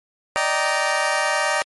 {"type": "chord", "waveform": "20% pulse", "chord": "Eb major seventh", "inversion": "third", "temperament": "just", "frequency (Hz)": [583.4, 622.3, 777.8, 933.4], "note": ["D5", "Eb5", "G5", "Bb5"], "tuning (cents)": [-12, 0, -14, 2], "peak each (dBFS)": -20, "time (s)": [0.36, 1.62], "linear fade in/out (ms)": 0, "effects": ["MP3 48 kbps"]}